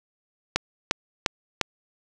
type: click train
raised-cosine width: 0.2 ms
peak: -3 dBFS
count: 4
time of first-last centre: 0.56-1.613 s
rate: 2.85 Hz
effects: none